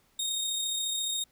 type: tone with amplitude modulation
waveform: 25% pulse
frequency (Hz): 3709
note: A#7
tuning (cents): -9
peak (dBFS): -24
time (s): 0.19-1.24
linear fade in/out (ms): 5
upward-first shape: sine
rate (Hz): 34.3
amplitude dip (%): 30
effects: pink hiss -67 dBFS RMS until 1.31 s